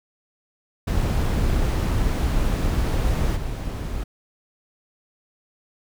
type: noise with level steps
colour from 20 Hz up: brown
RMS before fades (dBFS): -21 / -28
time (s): 0.87-4.04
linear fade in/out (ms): 10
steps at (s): 3.35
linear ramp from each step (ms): 20
effects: none